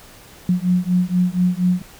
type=beating tone pair; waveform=sine; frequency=178.2 / 182.4 Hz; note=F3 / F#3; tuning=+35 / -24 cents; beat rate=4.2 Hz; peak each=-18 dBFS; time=0.49-1.82 s; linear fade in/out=2 ms; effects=pink hiss -44 dBFS RMS until 1.99 s